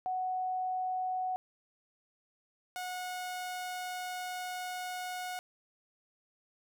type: tone pair in turn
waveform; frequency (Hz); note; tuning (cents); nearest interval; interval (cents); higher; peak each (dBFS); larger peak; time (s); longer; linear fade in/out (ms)
sine / sawtooth; 742 / 729.3; F#5 / F#5; +5 / -25; unison; 30; first; -31 / -33; first; 0.06-1.36 / 2.76-5.39; second; 0
effects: none